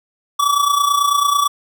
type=tone with amplitude modulation; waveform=square; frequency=1148 Hz; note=D6; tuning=40 cents flat; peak=-11 dBFS; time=0.39-1.48 s; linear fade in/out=10 ms; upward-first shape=sine; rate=29.1 Hz; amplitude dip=65%; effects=none